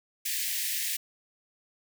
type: high-pass noise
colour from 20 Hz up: white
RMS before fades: -31 dBFS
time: 0.25-0.97 s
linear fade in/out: 10 ms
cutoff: 1700 Hz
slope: 96 dB/octave
effects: none